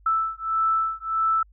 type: beating tone pair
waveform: sine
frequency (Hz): 1318.5 / 1320.1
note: E6 / E6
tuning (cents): 0 / +2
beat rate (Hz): 1.6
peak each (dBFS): -24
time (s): 0.06-1.43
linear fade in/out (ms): 5
effects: added 50 Hz sine -51 dBFS peak until 1.52 s